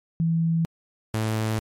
sine / sawtooth tone pair in turn, 164.81 / 110 Hz, E3 / A2, 0 / 0 cents, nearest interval perfect fifth, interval 700 cents, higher first, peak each -19 dBFS, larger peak neither, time 0.2-0.65 / 1.14-1.59 s, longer neither, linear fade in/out 0 ms, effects MP3 64 kbps

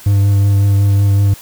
triangle tone with vibrato, 100 Hz, G2, 35 cents sharp, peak -6 dBFS, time 0.06-1.34 s, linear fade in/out 5 ms, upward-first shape triangle, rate 5.4 Hz, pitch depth 18 cents each way, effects white hiss -37 dBFS RMS until 1.41 s

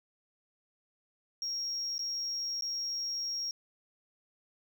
sine tone with dropouts, 5588 Hz, F8, in tune, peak -31 dBFS, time 1.42-3.51 s, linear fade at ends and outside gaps 1 ms, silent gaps 1.981-1.992 / 2.61-2.622 s, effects tanh soft clip ceiling -30 dBFS + 11-bit

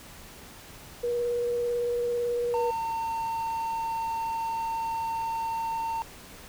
sine tone with vibrato, 480 Hz, B4, 49 cents flat, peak -25 dBFS, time 1.03-2.71 s, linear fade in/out 10 ms, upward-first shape sine, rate 18 Hz, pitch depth 13 cents each way
triangle tone, 908 Hz, A#5, 46 cents flat, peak -26 dBFS, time 2.54-6.02 s, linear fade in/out 0 ms
effects pink hiss -47 dBFS RMS until 6.48 s

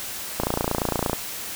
click train, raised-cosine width 1 ms, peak -8 dBFS, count 22, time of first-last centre 0.4-1.132 s, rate 28.7 Hz, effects white hiss -33 dBFS RMS until 1.55 s

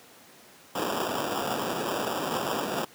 blue noise with sample-and-hold, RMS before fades -29 dBFS, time 0.75-2.85 s, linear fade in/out 5 ms, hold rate 2100 Hz, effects pink hiss -52 dBFS RMS until 2.94 s + high-pass 200 Hz 12 dB/octave

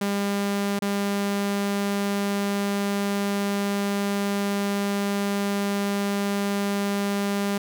sawtooth tone with dropouts, 200.9 Hz, G3, 43 cents sharp, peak -19 dBFS, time 0.01-7.58 s, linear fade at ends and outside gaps 5 ms, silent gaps 0.791-0.82 s, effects none

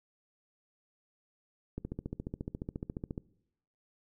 click train, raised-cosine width 3 ms, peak -24 dBFS, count 21, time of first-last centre 1.78-3.179 s, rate 14.3 Hz, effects noise-tail reverb RT60 0.8 s tail -22 dB re dry

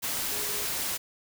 sine tone in noise, 415.3 Hz, G#4, in tune, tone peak -42 dBFS, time 0.31-0.66 s, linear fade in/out 20 ms, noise white, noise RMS -31 dBFS, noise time 0.02-0.98 s, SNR -14 dB, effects none

